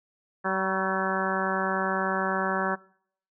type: harmonic tone with a mistuned harmonic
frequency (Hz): 190.7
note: G3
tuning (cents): -47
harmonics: 1 / 2 / 3 / 4 / 5 / 6 / 7 / 8 / 9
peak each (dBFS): -33 / -33 / -33 / -33 / -33 / -33 / -33 / -33 / -33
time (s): 0.44-2.76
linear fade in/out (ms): 20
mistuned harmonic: 6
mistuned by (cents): -45
effects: noise-tail reverb RT60 0.6 s tail -22 dB re dry